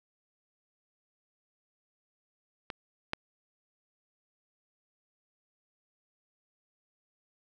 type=clicks; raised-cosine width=0.3 ms; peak=-20 / -14 dBFS; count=2; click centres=2.702 / 3.134 s; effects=none